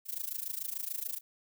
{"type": "noise with amplitude modulation", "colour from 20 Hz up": "violet", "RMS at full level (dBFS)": -34, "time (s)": [0.05, 1.21], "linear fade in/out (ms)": 50, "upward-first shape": "sine", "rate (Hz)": 26.9, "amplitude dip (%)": 90, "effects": []}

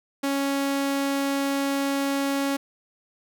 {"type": "tone", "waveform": "sawtooth", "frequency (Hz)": 277.2, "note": "C#4", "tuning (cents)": 0, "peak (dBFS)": -19, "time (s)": [0.23, 2.57], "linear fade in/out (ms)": 10, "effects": []}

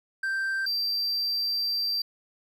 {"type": "tone pair in turn", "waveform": "triangle", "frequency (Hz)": [1568, 4699], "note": ["G6", "D8"], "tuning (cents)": [0, 0], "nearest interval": "octave + perfect fifth", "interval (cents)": 1900, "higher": "second", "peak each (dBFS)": -24, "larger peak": "neither", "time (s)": [[0.23, 0.66], [0.66, 2.02]], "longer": "second", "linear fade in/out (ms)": 5, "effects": []}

